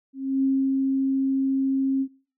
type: tone with ADSR envelope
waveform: sine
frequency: 268.6 Hz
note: C4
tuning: 46 cents sharp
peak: -18 dBFS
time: 0.13-2.08 s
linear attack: 300 ms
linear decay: 280 ms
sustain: -2 dB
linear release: 67 ms
effects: noise-tail reverb RT60 0.4 s tail -21 dB re dry